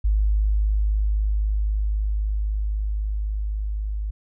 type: tone with level ramp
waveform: sine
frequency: 51.91 Hz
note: G#1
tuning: in tune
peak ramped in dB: -16 to -24 dBFS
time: 0.04-4.11 s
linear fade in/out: 10 ms
effects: none